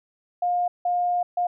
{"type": "tone bursts at uneven times", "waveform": "sine", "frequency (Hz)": 710, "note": "F5", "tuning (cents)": 28, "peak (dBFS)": -20, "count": 3, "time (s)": [[0.42, 0.68], [0.85, 1.23], [1.37, 1.47]], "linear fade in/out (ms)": 5, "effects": []}